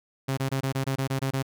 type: tone bursts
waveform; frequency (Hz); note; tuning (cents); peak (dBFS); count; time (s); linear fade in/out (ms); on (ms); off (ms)
sawtooth; 134.5; C3; +48; -21; 10; 0.28-1.427; 10; 94; 23
effects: none